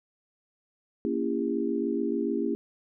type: chord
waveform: sine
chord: A# diminished seventh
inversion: none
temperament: just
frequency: 233.1 / 279.7 / 335.6 / 402.8 Hz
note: A#3 / C#4 / E4 / G4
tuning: 0 / +16 / +31 / +47 cents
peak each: -31 dBFS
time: 1.05-2.55 s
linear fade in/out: 0 ms
effects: none